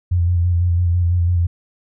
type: tone with vibrato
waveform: sine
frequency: 87.31 Hz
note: F2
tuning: in tune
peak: -13 dBFS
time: 0.11-1.47 s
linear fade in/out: 10 ms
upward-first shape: square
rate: 6 Hz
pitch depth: 31 cents each way
effects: none